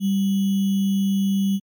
sine tone with sample-and-hold, 196 Hz, G3, in tune, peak -17 dBFS, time 0-1.6 s, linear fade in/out 50 ms, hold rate 3150 Hz, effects MP3 96 kbps

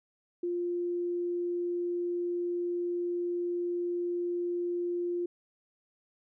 sine tone, 350 Hz, F4, 4 cents sharp, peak -29 dBFS, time 0.43-5.26 s, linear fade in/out 5 ms, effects none

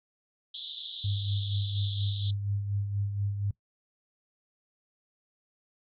white band-pass noise, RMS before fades -41 dBFS, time 0.54-2.31 s, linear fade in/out 5 ms, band 3300 to 3800 Hz, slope 96 dB/octave
sine tone with tremolo, 100.9 Hz, G#2, 49 cents flat, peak -26 dBFS, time 1.04-3.51 s, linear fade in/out 5 ms, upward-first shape sine, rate 4.2 Hz, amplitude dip 50%
effects noise-tail reverb RT60 0.1 s tail -20 dB re dry + AAC 64 kbps

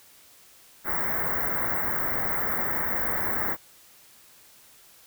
white band-stop noise, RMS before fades -27 dBFS, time 0.84-3.57 s, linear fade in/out 50 ms, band 2100 to 16000 Hz, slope 96 dB/octave, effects white hiss -54 dBFS RMS until 5.06 s

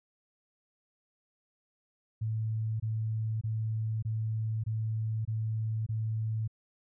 sine tone bursts, 110.3 Hz, A2, 5 cents sharp, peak -29 dBFS, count 7, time 2.21-6.478 s, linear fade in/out 10 ms, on 590 ms, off 23 ms, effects none

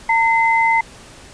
sine tone pair together, 910 / 2055 Hz, A#5 / C7, -42 / -32 cents, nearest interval octave + major second, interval 1410 cents, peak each -14 / -16 dBFS, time 0.09-0.81 s, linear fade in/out 5 ms, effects pink hiss -41 dBFS RMS until 1.33 s + resampled to 22050 Hz

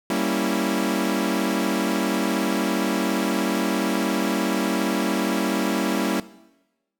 sawtooth chord, G diminished seventh, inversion none, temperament equal, 196 / 233.1 / 277.2 / 329.6 Hz, G3 / Bb3 / Db4 / Fb4, 0 / 0 / 0 / 0 cents, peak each -23 dBFS, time 0.1-6.2 s, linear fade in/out 2 ms, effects noise-tail reverb RT60 1.0 s tail -18 dB re dry

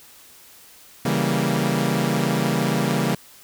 sawtooth chord, C# diminished seventh, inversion none, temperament equal, 138.59 / 164.81 / 196 / 233.1 Hz, C#3 / E3 / G3 / Bb3, 0 / 0 / 0 / 0 cents, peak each -21 dBFS, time 1.05-3.15 s, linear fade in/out 5 ms, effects white hiss -48 dBFS RMS until 3.43 s

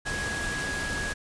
sine tone in noise, 1661.2 Hz, G#6, in tune, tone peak -31 dBFS, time 0.05-1.14 s, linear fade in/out 20 ms, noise pink, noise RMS -33 dBFS, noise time 0.05-1.14 s, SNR -1 dB, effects resampled to 22050 Hz

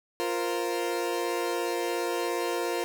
30% pulse chord, F suspended fourth, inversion none, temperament equal, 349.2 / 466.2 / 523.3 Hz, F4 / Bb4 / C5, 0 / 0 / 0 cents, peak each -28 / -29 / -32 dBFS, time 0.2-2.84 s, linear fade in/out 0 ms, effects none

